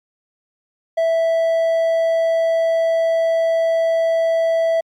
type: tone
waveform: triangle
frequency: 658 Hz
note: E5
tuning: 3 cents flat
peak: -12 dBFS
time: 0.97-4.81 s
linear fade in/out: 10 ms
effects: MP3 96 kbps